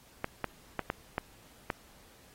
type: clicks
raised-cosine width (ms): 0.5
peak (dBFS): -15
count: 6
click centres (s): 0.244 / 0.443 / 0.793 / 0.901 / 1.181 / 1.702
effects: pink hiss -59 dBFS RMS until 2.34 s + AAC 48 kbps